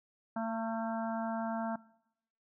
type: harmonic tone with a mistuned harmonic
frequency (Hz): 225.7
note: A3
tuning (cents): +44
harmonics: 1 / 3 / 4 / 5 / 6 / 7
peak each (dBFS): -35 / -38 / -40 / -49 / -45 / -49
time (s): 0.36-1.76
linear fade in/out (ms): 5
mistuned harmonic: 5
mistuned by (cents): -34
effects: noise-tail reverb RT60 0.8 s tail -21 dB re dry